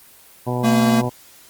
harmonic tone, 123.47 Hz, B2, in tune, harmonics 1 / 2 / 3 / 4 / 5 / 6 / 7 / 8, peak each -23 / -26 / -28 / -29 / -30 / -31 / -31 / -32 dBFS, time 0.46-1.1 s, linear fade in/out 20 ms
square tone, 227.4 Hz, A#3, 43 cents flat, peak -15 dBFS, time 0.63-1.02 s, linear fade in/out 20 ms
effects white hiss -47 dBFS RMS until 1.49 s + Opus 24 kbps

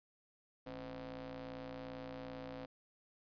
sawtooth ring-modulated tone, 120.4 Hz, B2, 44 cents flat, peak -38 dBFS, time 0.66-2.66 s, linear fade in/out 10 ms, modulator 390 Hz, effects resampled to 11025 Hz + 13-bit

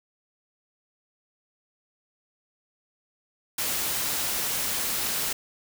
white noise, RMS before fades -28 dBFS, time 3.58-5.33 s, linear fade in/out 5 ms, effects none

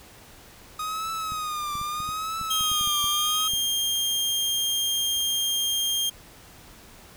45% pulse tone with vibrato, 1244.5 Hz, D#6, in tune, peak -28 dBFS, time 0.79-3.48 s, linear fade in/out 5 ms, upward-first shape triangle, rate 0.78 Hz, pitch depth 100 cents each way
clicks, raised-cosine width 5 ms, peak -28 dBFS, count 12, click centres 1.321 / 1.754 / 1.814 / 2.003 / 2.09 / 2.413 / 2.609 / 2.716 / 2.811 / 2.874 / 3.042 / 3.536 s
sawtooth tone, 3207 Hz, G7, 39 cents sharp, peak -20 dBFS, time 2.5-6.1 s, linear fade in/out 10 ms
effects pink hiss -49 dBFS RMS until 7.16 s

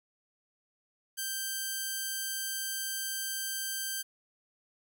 5% pulse tone, 1568 Hz, G6, in tune, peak -22 dBFS, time 1.17-4.03 s, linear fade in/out 20 ms, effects none

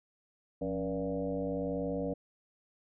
sine tone with frequency modulation, 377.9 Hz, F#4, 37 cents sharp, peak -31 dBFS, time 0.61-2.14 s, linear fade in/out 10 ms, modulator 101 Hz, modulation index 2.4, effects none

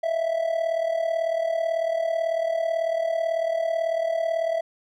triangle tone with amplitude modulation, 659 Hz, E5, 1 cent flat, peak -17 dBFS, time 0.03-4.61 s, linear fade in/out 10 ms, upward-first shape sine, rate 38.1 Hz, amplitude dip 70%, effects none

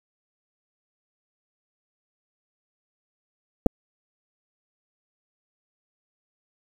clicks, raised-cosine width 2 ms, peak -5 dBFS, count 2, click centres 3.662 / 3.666 s, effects 7-bit

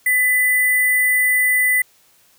sine tone with sample-and-hold, 2000 Hz, B6, 21 cents sharp, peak -13 dBFS, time 0.06-1.82 s, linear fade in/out 5 ms, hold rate 11025 Hz, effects white hiss -55 dBFS RMS until 2.38 s

